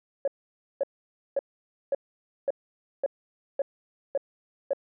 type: tone bursts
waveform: sine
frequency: 554.4 Hz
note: C#5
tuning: in tune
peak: -21 dBFS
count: 9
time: 0.25-4.733 s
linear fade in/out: 2 ms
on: 27 ms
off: 530 ms
effects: tanh soft clip ceiling -17 dBFS